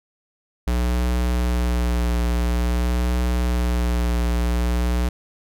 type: tone with vibrato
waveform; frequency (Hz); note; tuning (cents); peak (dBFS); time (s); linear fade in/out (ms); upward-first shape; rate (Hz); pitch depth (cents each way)
square; 60.2; B1; -44; -19; 0.67-5.09; 5; triangle; 0.49; 28
effects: none